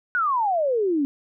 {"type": "exponential sweep", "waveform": "sine", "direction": "down", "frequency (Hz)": [1500, 269.5], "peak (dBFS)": -19, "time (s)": [0.15, 1.05], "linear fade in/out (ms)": 0, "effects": []}